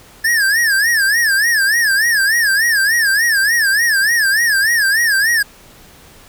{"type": "tone with vibrato", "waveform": "square", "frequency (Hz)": 1724, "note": "A6", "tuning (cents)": -36, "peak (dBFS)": -12, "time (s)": [0.24, 5.43], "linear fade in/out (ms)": 10, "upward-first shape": "sine", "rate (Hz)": 3.4, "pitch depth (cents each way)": 170, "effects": ["pink hiss -43 dBFS RMS until 6.28 s"]}